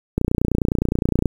click train, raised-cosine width 3 ms, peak -5 dBFS, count 33, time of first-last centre 0.18-1.257 s, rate 29.7 Hz, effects 7-bit

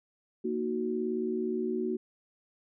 sine chord, D# minor, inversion second, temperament equal, 233.1 / 311.1 / 370 Hz, A#3 / D#4 / F#4, 0 / 0 / 0 cents, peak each -33 / -37 / -31 dBFS, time 0.44-1.97 s, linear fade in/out 10 ms, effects none

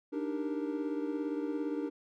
triangle chord, Eb major seventh, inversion third, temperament equal, 293.7 / 311.1 / 392 / 466.2 Hz, D4 / Eb4 / G4 / Bb4, 0 / 0 / 0 / 0 cents, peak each -33 / -37 / -39 / -38 dBFS, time 0.12-1.9 s, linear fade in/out 20 ms, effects none

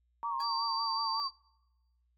sine tone with pitch glide, 932.3 to 896.9 Hz, A#5 to A5, 0 to +33 cents, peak -35 dBFS, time 0.23-1.2 s, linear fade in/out 0 ms, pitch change -67 cents, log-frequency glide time 0.4-1.04 s
sine tone with vibrato, 1108.7 Hz, C#6, in tune, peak -34 dBFS, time 0.23-1.29 s, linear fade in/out 20 ms, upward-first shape sine, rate 5.4 Hz, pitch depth 76 cents each way
sine tone, 4661 Hz, D8, 14 cents flat, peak -34 dBFS, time 0.39-1.31 s, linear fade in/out 50 ms
30% pulse tone with exponential decay, 832 Hz, G#5, 3 cents sharp, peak -39 dBFS, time 0.4-0.51 s, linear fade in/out 2 ms, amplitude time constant 23 ms
effects noise-tail reverb RT60 1.0 s tail -24 dB re dry + added 60 Hz sine -70 dBFS peak until 2.17 s

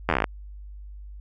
slowing click train, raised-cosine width 0.5 ms, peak -6 dBFS, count 11, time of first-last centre 0.09-0.242 s, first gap 11 ms, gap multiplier 1.07, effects added 50 Hz sine -38 dBFS peak until 1.2 s

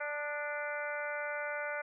harmonic tone with a mistuned harmonic, 293.7 Hz, D4, in tune, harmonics 2 / 3 / 4 / 5 / 6 / 7 / 8, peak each -39 / -45 / -47 / -39 / -48 / -43 / -48 dBFS, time 0-1.82 s, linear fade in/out 10 ms, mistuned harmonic 4, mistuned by +24 cents, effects none

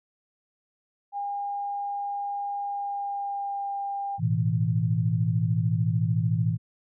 sine tone with pitch glide, 808 to 799.2 Hz, G#5 to G5, -48 to +33 cents, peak -28 dBFS, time 1.12-4.2 s, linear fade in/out 50 ms, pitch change -19 cents, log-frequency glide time 2.61-3.71 s
sine chord, A suspended second, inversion none, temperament equal with one note detuned, 110 / 123.47 / 163.3 Hz, A2 / B2 / E3, 0 / 0 / -16 cents, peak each -25 / -27 / -26 dBFS, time 4.18-6.58 s, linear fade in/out 50 ms
effects none

